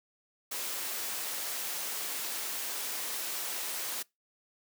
white high-pass noise, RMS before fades -36 dBFS, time 0.51-4.03 s, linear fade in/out 10 ms, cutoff 310 Hz, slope 12 dB/octave, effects noise-tail reverb RT60 0.2 s tail -24 dB re dry

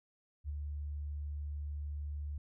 sine tone with ADSR envelope, 73.3 Hz, D2, 3 cents flat, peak -34 dBFS, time 0.44-2.38 s, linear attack 52 ms, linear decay 16 ms, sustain -3 dB, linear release 3 ms, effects none

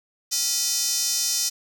square tone with high-pass filter, 277.2 Hz, C#4, in tune, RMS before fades -24 dBFS, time 0.31-1.5 s, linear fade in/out 20 ms, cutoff 5600 Hz, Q 3, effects none

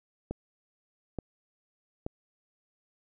click train, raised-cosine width 2 ms, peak -20 dBFS, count 3, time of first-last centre 0.31-2.064 s, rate 1.14 Hz, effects none

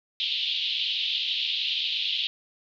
pink band-pass noise, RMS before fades -28 dBFS, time 0.2-2.27 s, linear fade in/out 0 ms, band 2900 to 3900 Hz, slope 48 dB/octave, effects none

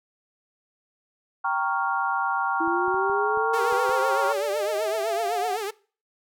sine chord, G half-diminished seventh, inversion none, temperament equal, 784 / 932.3 / 1108.7 / 1396.9 Hz, G5 / Bb5 / Db6 / F6, 0 / 0 / 0 / 0 cents, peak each -28 dBFS, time 1.44-4.33 s, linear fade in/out 10 ms
sine linear sweep, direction up, 326.3 to 740 Hz, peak -25 dBFS, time 2.6-5.57 s, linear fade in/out 10 ms
clicks, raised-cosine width 3 ms, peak -33 dBFS, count 7, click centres 2.677 / 2.881 / 2.944 / 3.098 / 3.374 / 3.725 / 3.894 s
sawtooth tone with vibrato, 420.3 Hz, G#4, 21 cents sharp, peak -24 dBFS, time 3.53-5.71 s, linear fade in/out 10 ms, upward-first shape triangle, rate 7.9 Hz, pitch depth 160 cents each way
effects noise-tail reverb RT60 0.4 s tail -22 dB re dry

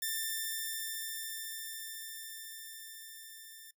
5% pulse tone with level ramp, 1786 Hz, A6, 25 cents sharp, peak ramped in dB -22 to -39 dBFS, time 0.02-3.71 s, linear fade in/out 5 ms, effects noise-tail reverb RT60 0.1 s tail -21 dB re dry

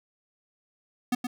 square tone with echo, 246.9 Hz, B3, in tune, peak -23 dBFS, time 1.12-1.15 s, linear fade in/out 5 ms, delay 120 ms, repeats 1, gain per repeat -6 dB, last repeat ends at 1.27 s, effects none

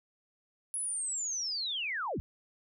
sine linear sweep, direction down, 10540 to 35.88 Hz, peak -32 dBFS, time 0.74-2.2 s, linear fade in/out 0 ms, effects none

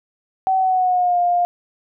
sine tone with pitch glide, 760 to 705 Hz, F#5 to F5, +46 to +16 cents, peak -14 dBFS, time 0.47-1.45 s, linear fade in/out 0 ms, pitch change -130 cents, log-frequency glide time 0.57-1.19 s, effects none

